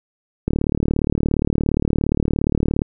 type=click train; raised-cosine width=3 ms; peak=-5 dBFS; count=88; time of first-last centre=0.48-2.819 s; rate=37.2 Hz; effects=none